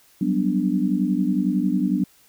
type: chord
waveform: sine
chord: G major seventh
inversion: third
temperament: equal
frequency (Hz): 185 / 196 / 246.9 / 293.7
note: F#3 / G3 / B3 / D4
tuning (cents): 0 / 0 / 0 / 0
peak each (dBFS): -24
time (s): 0.21-2.04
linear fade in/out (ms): 5
effects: white hiss -56 dBFS RMS until 2.28 s